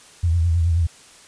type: tone with vibrato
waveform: sine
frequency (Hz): 84.1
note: E2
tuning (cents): +35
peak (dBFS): -15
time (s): 0.23-0.87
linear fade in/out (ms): 10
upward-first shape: sine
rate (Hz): 9.4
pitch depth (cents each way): 72
effects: white hiss -47 dBFS RMS until 1.27 s + resampled to 22050 Hz